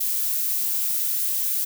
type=noise; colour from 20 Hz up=violet; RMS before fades=-24 dBFS; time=0-1.65 s; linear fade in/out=10 ms; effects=none